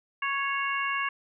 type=harmonic tone with a mistuned harmonic; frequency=555 Hz; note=C#5; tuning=2 cents sharp; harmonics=2 / 3 / 4 / 5; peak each=-30 / -32 / -33 / -34 dBFS; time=0.22-1.09 s; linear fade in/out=5 ms; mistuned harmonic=4; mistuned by=-19 cents; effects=none

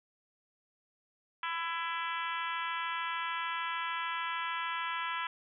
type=harmonic tone with a mistuned harmonic; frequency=333.4 Hz; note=E4; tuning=20 cents sharp; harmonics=3 / 4 / 5 / 6 / 7 / 8 / 9 / 10; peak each=-37 / -39 / -41 / -43 / -44 / -45 / -46 / -47 dBFS; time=1.43-5.27 s; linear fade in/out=2 ms; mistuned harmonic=9; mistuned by=+20 cents; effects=none

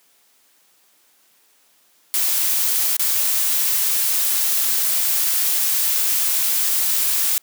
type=noise with dropouts; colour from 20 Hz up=blue; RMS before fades=-19 dBFS; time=2.14-7.38 s; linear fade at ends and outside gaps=0 ms; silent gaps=2.967-2.995 s; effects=white hiss -58 dBFS RMS until 7.42 s + high-pass 200 Hz 12 dB/octave

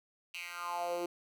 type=tone with high-pass filter sweep; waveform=10% pulse; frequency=174.5 Hz; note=F3; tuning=1 cent flat; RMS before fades=-38 dBFS; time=0.34-1.06 s; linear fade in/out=5 ms; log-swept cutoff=2800 to 350 Hz; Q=4.6; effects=none

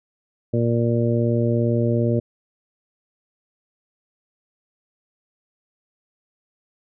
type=harmonic tone; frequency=117.5 Hz; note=A#2; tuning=14 cents sharp; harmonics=1 / 2 / 3 / 4 / 5; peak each=-20 / -23 / -25 / -26 / -27 dBFS; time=0.53-2.2 s; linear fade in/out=10 ms; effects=none

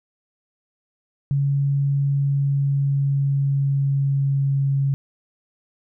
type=tone with pitch glide; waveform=sine; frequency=140 to 137.99 Hz; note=C#3 to C#3; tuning=+18 to -8 cents; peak=-17 dBFS; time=1.31-4.94 s; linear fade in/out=0 ms; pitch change=-26 cents; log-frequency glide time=2.14-4.63 s; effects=none

